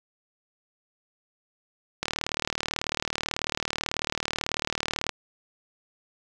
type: click train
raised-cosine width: 0.2 ms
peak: -9 dBFS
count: 118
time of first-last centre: 2.03-5.093 s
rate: 38.2 Hz
effects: none